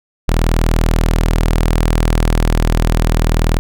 sawtooth tone, 40.3 Hz, E1, 38 cents flat, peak -7 dBFS, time 0.28-3.59 s, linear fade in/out 0 ms, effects none

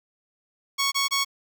10% pulse tone bursts, 1108.7 Hz, C#6, in tune, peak -13 dBFS, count 3, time 0.78-1.248 s, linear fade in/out 20 ms, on 140 ms, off 24 ms, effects none

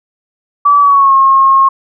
sine tone with pitch glide, 1151 to 1080.1 Hz, D6 to C#6, -35 to -45 cents, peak -4 dBFS, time 0.65-1.69 s, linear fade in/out 10 ms, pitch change -110 cents, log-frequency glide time 0.8-1.14 s, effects none

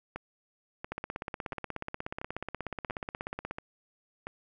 two click trains, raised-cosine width 0.5 ms, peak -22 / -20 dBFS, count 7 / 44, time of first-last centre 0.16-4.27 / 0.92-3.51 s, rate 1.46 / 16.6 Hz, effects none

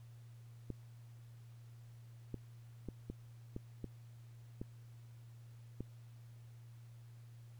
clicks, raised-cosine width 3 ms, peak -29 dBFS, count 8, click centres 0.703 / 2.343 / 2.887 / 3.1 / 3.564 / 3.843 / 4.615 / 5.806 s, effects added 117 Hz sine -53 dBFS peak until 7.59 s + pink hiss -71 dBFS RMS until 7.59 s

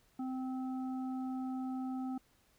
harmonic tone, 259.2 Hz, C4, 16 cents flat, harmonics 1 / 3 / 5, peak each -36 / -46 / -55 dBFS, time 0.19-2.18 s, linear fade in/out 5 ms, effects pink hiss -70 dBFS RMS until 2.58 s

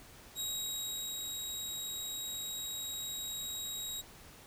20% pulse tone with ADSR envelope, 3814 Hz, A#7, 39 cents sharp, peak -29 dBFS, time 0.35-4.02 s, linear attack 49 ms, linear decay 750 ms, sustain -3 dB, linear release 21 ms, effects pink hiss -55 dBFS RMS until 4.46 s

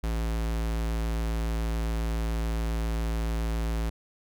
square tone, 55.8 Hz, A1, 25 cents sharp, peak -27 dBFS, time 0.03-3.9 s, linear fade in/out 10 ms, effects none

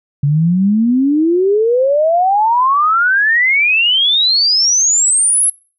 sine exponential sweep, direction up, 138.7 to 11175 Hz, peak -9 dBFS, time 0.23-5.5 s, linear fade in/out 5 ms, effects noise-tail reverb RT60 0.4 s tail -24 dB re dry

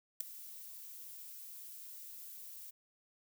violet noise with ADSR envelope, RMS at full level -31 dBFS, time 0.2-2.71 s, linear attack 7 ms, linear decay 4 ms, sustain -19 dB, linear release 12 ms, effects none

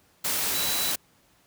sine tone in noise, 3950 Hz, B7, in tune, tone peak -31 dBFS, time 0.54-0.92 s, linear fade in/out 10 ms, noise white, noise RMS -27 dBFS, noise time 0.24-0.96 s, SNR -7 dB, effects pink hiss -62 dBFS RMS until 1.46 s + high-pass 60 Hz 12 dB/octave

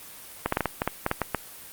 clicks, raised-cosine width 0.5 ms, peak -8 dBFS, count 11, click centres 0.46 / 0.524 / 0.571 / 0.607 / 0.657 / 0.819 / 0.876 / 1.064 / 1.114 / 1.217 / 1.347 s, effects white hiss -44 dBFS RMS until 1.72 s + Opus 32 kbps

